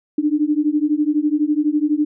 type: beating tone pair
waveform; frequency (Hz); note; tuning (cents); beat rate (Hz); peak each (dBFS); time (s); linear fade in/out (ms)
sine; 293.7 / 305.7; D4 / D#4; 0 / -30; 12; -18; 0.18-2.05; 5
effects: none